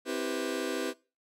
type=chord; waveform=sawtooth; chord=C major seventh; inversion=none; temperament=just; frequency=261.6 / 327 / 392.4 / 490.5 Hz; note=C4 / E4 / G4 / B4; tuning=0 / -14 / +2 / -12 cents; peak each=-32 dBFS; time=0.05-0.94 s; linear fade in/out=50 ms; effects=noise-tail reverb RT60 0.3 s tail -20 dB re dry + low-pass 12000 Hz 12 dB/octave